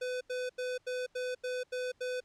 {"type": "tone bursts", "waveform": "square", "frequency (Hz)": 502, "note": "B4", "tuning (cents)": 28, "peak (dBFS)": -34, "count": 8, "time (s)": [0.01, 2.205], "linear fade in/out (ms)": 10, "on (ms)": 200, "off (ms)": 85, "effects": ["pink hiss -72 dBFS RMS until 2.24 s", "low-pass 7000 Hz 12 dB/octave"]}